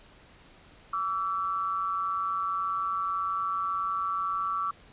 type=tone pair together; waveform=sine; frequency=1148.2 / 1330 Hz; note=D6 / E6; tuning=-39 / +15 cents; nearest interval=minor third; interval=254 cents; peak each=-29 / -31 dBFS; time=0.93-4.71 s; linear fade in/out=5 ms; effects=pink hiss -55 dBFS RMS until 4.92 s + resampled to 8000 Hz